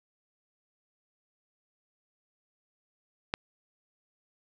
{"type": "click", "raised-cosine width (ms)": 0.3, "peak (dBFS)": -12, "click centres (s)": 3.339, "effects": []}